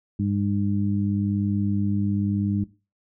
harmonic tone, 100.9 Hz, G#2, 49 cents flat, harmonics 1 / 2 / 3, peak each -25 / -24 / -30 dBFS, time 0.19-2.64 s, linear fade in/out 5 ms, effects noise-tail reverb RT60 0.3 s tail -18 dB re dry

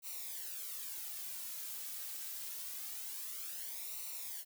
blue noise with flanger, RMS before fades -44 dBFS, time 0.02-4.45 s, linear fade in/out 50 ms, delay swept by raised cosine 0.6 to 2.9 ms, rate 0.25 Hz, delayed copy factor -0.7, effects none

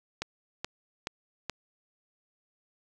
click train, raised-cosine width 0.2 ms, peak -15 dBFS, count 4, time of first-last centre 0.22-1.497 s, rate 2.35 Hz, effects none

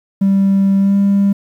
triangle tone with pitch glide, 195.5 to 199.03 Hz, G3 to G3, -4 to +27 cents, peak -6 dBFS, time 0.21-1.33 s, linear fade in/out 10 ms, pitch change +31 cents, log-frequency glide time 0.78-0.96 s, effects tanh soft clip ceiling -5 dBFS + 8-bit

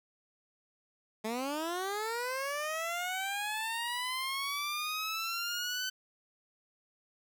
15% pulse linear sweep, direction up, 212.3 to 1523 Hz, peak -27 dBFS, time 1.24-5.9 s, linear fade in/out 10 ms, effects none

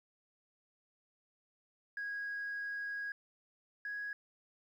sine tone pair in turn, 1648 / 1662.3 Hz, G#6 / G#6, -14 / +1 cents, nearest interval unison, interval 15 cents, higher second, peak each -36 / -37 dBFS, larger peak first, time 1.97-3.12 / 3.85-4.13 s, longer first, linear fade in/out 2 ms, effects tanh soft clip ceiling -34 dBFS + 12-bit

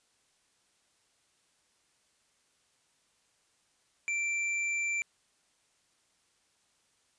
sine tone with hard clipping, 2349 Hz, D7, in tune, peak -31 dBFS, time 4.08-5.02 s, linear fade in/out 0 ms, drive 9 dB, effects white hiss -71 dBFS RMS until 7.18 s + resampled to 22050 Hz

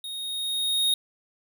square tone with level ramp, 3729 Hz, A#7, in tune, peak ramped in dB -34 to -20 dBFS, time 0.04-0.94 s, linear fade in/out 2 ms, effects none

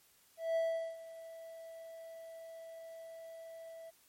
triangle tone with ADSR envelope, 657 Hz, E5, 6 cents flat, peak -27 dBFS, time 0.37-3.91 s, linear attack 190 ms, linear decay 400 ms, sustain -18 dB, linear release 20 ms, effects white hiss -67 dBFS RMS until 4.08 s + MP3 64 kbps

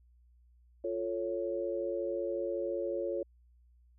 sine chord, F augmented, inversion none, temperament equal, 349.2 / 440 / 554.4 Hz, F4 / A4 / C#5, 0 / 0 / 0 cents, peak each -36 / -38 / -35 dBFS, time 0.84-3.23 s, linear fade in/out 5 ms, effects added 60 Hz sine -60 dBFS peak until 3.98 s

